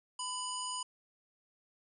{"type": "harmonic tone with a mistuned harmonic", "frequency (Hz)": 987.8, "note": "B5", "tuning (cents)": 0, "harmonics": [1, 3, 5, 7, 9], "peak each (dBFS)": [-40, -43, -45, -43, -44], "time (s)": [0.19, 0.83], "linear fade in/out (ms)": 5, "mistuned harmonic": 1, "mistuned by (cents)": 23, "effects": []}